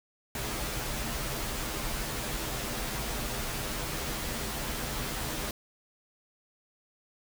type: noise with comb filter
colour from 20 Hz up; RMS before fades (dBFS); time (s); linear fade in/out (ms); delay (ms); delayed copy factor
pink; -34; 0.35-5.51; 2; 11; -0.8
effects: none